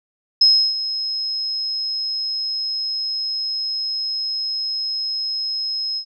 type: tone with ADSR envelope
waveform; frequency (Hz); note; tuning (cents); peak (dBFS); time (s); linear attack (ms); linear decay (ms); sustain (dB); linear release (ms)
sine; 5140; E8; -45; -8; 0.41-6.05; 6; 320; -13; 79
effects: none